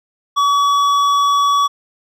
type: tone with hard clipping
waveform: sine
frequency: 1136 Hz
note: C#6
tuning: 42 cents sharp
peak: -13 dBFS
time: 0.36-1.68 s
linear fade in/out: 20 ms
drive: 9 dB
effects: none